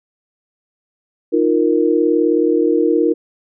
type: chord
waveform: sine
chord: Eb suspended second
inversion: none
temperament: equal with one note detuned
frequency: 310.2 / 349.2 / 466.2 Hz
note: Eb4 / F4 / Bb4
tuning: -5 / 0 / 0 cents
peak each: -16 dBFS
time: 1.32-3.14 s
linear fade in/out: 20 ms
effects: none